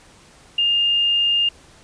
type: tone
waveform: sine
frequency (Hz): 2817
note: F7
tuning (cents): +14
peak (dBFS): -15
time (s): 0.58-1.49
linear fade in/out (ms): 5
effects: pink hiss -49 dBFS RMS until 1.83 s + resampled to 22050 Hz